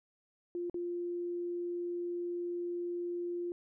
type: tone with dropouts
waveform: sine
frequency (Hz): 349.2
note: F4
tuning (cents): 0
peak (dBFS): -34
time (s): 0.55-3.52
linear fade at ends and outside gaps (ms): 1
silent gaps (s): 0.698-0.743
effects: none